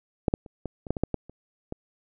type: clicks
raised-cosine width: 2 ms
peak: -8 / -9 / -30 / -18 / -25 / -11 / -18 / -9 / -13 / -30 / -19 dBFS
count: 11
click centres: 0.282 / 0.339 / 0.462 / 0.657 / 0.868 / 0.906 / 0.968 / 1.036 / 1.143 / 1.296 / 1.724 s
effects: none